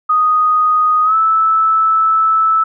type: tone with pitch glide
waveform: sine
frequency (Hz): 1244.5 to 1310.9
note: D#6 to E6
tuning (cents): 0 to -10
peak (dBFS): -9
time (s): 0.09-2.64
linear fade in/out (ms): 10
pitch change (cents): +90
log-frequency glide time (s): 1.04-1.15
effects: none